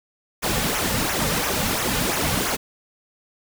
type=noise with flanger; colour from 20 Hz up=pink; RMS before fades=-23 dBFS; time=0.42-2.57 s; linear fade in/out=20 ms; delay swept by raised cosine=0.22 to 3.12 ms; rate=2.9 Hz; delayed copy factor=-0.7; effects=none